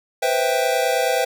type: chord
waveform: square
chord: C major seventh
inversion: third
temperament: equal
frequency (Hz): 493.9 / 523.3 / 659.3 / 784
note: B4 / C5 / E5 / G5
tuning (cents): 0 / 0 / 0 / 0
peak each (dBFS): -24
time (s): 0.22-1.25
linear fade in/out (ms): 10
effects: none